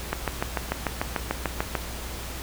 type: click train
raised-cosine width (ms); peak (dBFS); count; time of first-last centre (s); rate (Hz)
0.5; -9; 12; 0.13-1.752; 6.78
effects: added 60 Hz sine -36 dBFS peak until 2.42 s + pink hiss -37 dBFS RMS until 2.42 s